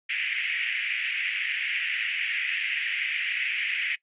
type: band-pass noise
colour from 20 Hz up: pink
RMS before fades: -29 dBFS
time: 0.09-3.96 s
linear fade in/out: 10 ms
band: 1900 to 2800 Hz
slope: 48 dB/octave
effects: noise-tail reverb RT60 0.1 s tail -21 dB re dry + resampled to 8000 Hz